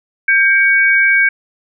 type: tone pair together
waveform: sine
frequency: 1585 / 2251 Hz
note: G6 / C#7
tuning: +19 / +26 cents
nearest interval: tritone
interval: 607 cents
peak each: -11 dBFS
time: 0.28-1.29 s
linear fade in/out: 5 ms
effects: none